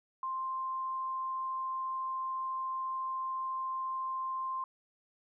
sine tone, 1049 Hz, C6, 4 cents sharp, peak -33 dBFS, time 0.23-4.64 s, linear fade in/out 2 ms, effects none

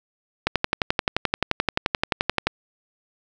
click train, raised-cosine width 0.3 ms, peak -3 dBFS, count 24, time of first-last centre 0.47-2.47 s, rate 11.5 Hz, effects none

